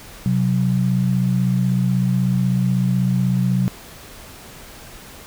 sine tone pair together, 128.83 / 185 Hz, C3 / F#3, -26 / 0 cents, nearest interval tritone, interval 626 cents, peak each -18 dBFS, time 0.26-3.68 s, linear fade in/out 0 ms, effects pink hiss -40 dBFS RMS until 5.26 s

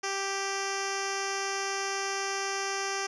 10% pulse tone with low-pass filter, 392 Hz, G4, in tune, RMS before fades -32 dBFS, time 0.03-3.07 s, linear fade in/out 10 ms, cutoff 6000 Hz, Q 2.5, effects none

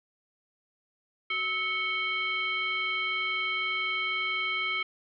sine tone with frequency modulation, 2217 Hz, C#7, in tune, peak -27 dBFS, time 1.3-4.83 s, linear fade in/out 5 ms, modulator 922 Hz, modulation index 0.95, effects none

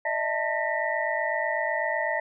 sine tone cluster, 606 / 654 / 891 / 1831 / 1953 Hz, D#5 / E5 / A5 / A#6 / B6, -46 / -14 / +22 / -32 / -20 cents, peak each -31 dBFS, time 0.05-2.2 s, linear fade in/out 5 ms, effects none

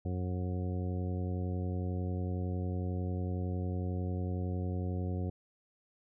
harmonic tone, 91 Hz, F#2, 28 cents flat, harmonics 1 / 2 / 3 / 4 / 5 / 6 / 8, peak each -33 / -39 / -43 / -45 / -47 / -49 / -51 dBFS, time 0.05-5.3 s, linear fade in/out 5 ms, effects none

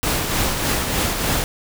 pink noise with tremolo, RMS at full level -19 dBFS, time 0.03-1.44 s, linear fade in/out 0 ms, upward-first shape triangle, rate 3.3 Hz, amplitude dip 45%, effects none

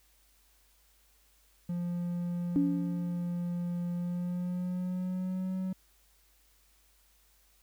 triangle tone with pitch glide, 174.61 to 187.14 Hz, F3 to F#3, 0 to +20 cents, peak -29 dBFS, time 1.69-5.73 s, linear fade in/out 5 ms, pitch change +120 cents, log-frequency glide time 3.94-5.55 s
sine tone with exponential decay, 284 Hz, C#4, 42 cents sharp, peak -22 dBFS, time 2.56-3.44 s, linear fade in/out 0 ms, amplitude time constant 190 ms
effects added 50 Hz sine -67 dBFS peak until 7.62 s + white hiss -67 dBFS RMS until 7.62 s

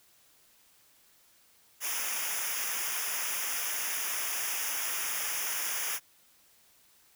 white noise with comb filter, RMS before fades -33 dBFS, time 1.8-6 s, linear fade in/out 50 ms, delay 0.24 ms, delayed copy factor -1, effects white hiss -63 dBFS RMS until 7.15 s

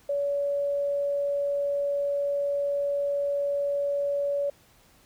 sine tone, 568 Hz, C#5, 42 cents sharp, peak -24 dBFS, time 0.09-4.5 s, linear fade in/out 5 ms, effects pink hiss -59 dBFS RMS until 5.05 s

